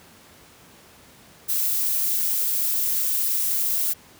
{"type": "noise", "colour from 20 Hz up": "violet", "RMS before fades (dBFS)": -23, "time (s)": [1.48, 3.94], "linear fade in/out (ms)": 20, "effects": ["pink hiss -50 dBFS RMS until 4.19 s", "high-pass 80 Hz 12 dB/octave"]}